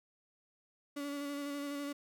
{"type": "tone with vibrato", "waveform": "35% pulse", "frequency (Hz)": 285.3, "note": "C#4", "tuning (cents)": 50, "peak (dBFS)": -36, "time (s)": [0.96, 1.93], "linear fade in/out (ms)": 10, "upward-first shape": "square", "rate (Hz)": 12, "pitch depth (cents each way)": 17, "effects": []}